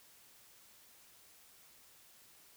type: silence
effects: white hiss -62 dBFS RMS until 2.56 s